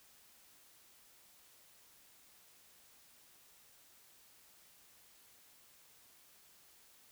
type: silence
effects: white hiss -64 dBFS RMS until 7.11 s